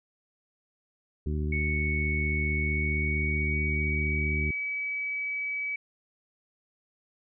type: harmonic tone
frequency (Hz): 75.5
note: D2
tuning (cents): +48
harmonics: 1 / 2 / 3 / 4 / 5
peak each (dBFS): -28 / -34 / -37 / -41 / -39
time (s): 1.26-4.51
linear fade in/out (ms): 5
type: tone with pitch glide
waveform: sine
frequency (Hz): 2217 to 2283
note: C#7 to D7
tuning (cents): 0 to -50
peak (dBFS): -29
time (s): 1.52-5.76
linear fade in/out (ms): 5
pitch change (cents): +50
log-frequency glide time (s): 2.55-4.65
effects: none